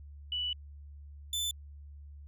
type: tone pair in turn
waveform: sine / sawtooth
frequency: 2960 / 3520 Hz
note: F#7 / A7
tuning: 0 / 0 cents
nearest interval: minor third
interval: 300 cents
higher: second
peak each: -31 / -28 dBFS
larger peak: second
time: 0.32-0.53 / 1.33-1.51 s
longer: first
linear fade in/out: 2 ms
effects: added 72 Hz sine -46 dBFS peak until 2.27 s